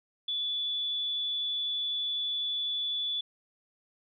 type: tone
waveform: sine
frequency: 3452 Hz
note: A7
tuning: 34 cents flat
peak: -29 dBFS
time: 0.28-3.21 s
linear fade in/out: 5 ms
effects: none